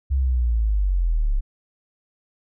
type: linear sweep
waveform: sine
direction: down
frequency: 68.9 to 32.7 Hz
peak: -17 dBFS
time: 0.1-1.41 s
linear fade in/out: 20 ms
effects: none